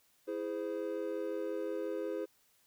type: chord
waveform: triangle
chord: E augmented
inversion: none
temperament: equal with one note detuned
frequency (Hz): 329.6 / 415.3 / 515.7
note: E4 / G#4 / B#4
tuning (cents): 0 / 0 / -25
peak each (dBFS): -38 / -37 / -37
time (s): 0.27-2.26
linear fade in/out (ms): 20
effects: white hiss -70 dBFS RMS until 2.66 s